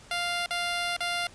10% pulse tone with dropouts, 698.5 Hz, F5, in tune, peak -19 dBFS, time 0.11-1.27 s, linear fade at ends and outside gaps 2 ms, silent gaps 0.461-0.507 / 0.966-1.005 s, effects pink hiss -52 dBFS RMS until 1.34 s + resampled to 22050 Hz

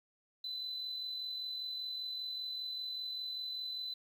sine tone with amplitude modulation, 4014 Hz, B7, 27 cents sharp, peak -35 dBFS, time 0.44-3.94 s, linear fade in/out 5 ms, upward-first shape sine, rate 45.1 Hz, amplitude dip 40%, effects tanh soft clip ceiling -34 dBFS + 11-bit

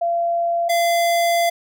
sine / square tone pair in turn, 684 / 684 Hz, F5 / F5, -36 / -36 cents, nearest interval unison, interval 0 cents, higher neither, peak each -17 / -16 dBFS, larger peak second, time 0.01-0.69 / 0.69-1.5 s, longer second, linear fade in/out 10 ms, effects none

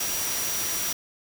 sine tone in noise, 5780 Hz, F#8, 41 cents flat, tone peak -31 dBFS, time 0-0.93 s, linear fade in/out 5 ms, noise white, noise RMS -29 dBFS, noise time 0-0.93 s, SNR -5 dB, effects none

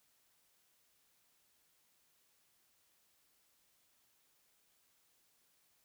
silence, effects white hiss -74 dBFS RMS until 5.84 s

